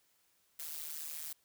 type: noise with amplitude modulation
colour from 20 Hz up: blue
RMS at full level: -39 dBFS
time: 0.59-1.33 s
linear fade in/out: 5 ms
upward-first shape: sine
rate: 154 Hz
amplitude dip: 100%
effects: white hiss -73 dBFS RMS until 1.44 s